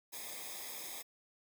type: noise with comb filter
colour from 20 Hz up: white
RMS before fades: -45 dBFS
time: 0.12-1.03 s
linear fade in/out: 20 ms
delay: 0.69 ms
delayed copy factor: -0.85
effects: none